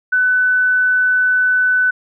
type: tone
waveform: sine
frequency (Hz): 1500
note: F#6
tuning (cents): +23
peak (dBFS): -11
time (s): 0.12-1.91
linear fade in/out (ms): 10
effects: none